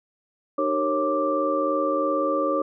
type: tone cluster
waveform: sine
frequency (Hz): 304.7 / 387.3 / 463.5 / 547 / 1175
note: D#4 / G4 / A#4 / C#5 / D6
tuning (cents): -36 / -21 / -10 / -23 / +1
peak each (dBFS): -27 / -32 / -32 / -24 / -26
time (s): 0.58-2.62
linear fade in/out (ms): 5
effects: none